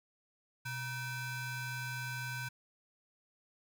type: ring-modulated tone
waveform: 35% pulse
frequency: 828 Hz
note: G#5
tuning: 5 cents flat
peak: -33 dBFS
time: 0.65-2.49 s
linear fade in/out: 10 ms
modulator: 702 Hz
effects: none